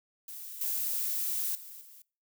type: noise with level steps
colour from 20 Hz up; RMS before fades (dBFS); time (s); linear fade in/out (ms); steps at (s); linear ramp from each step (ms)
violet; -43 / -32 / -47 / -53; 0.28-2.02; 2; 0.61 / 1.55 / 1.81; 2
effects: noise-tail reverb RT60 0.4 s tail -24 dB re dry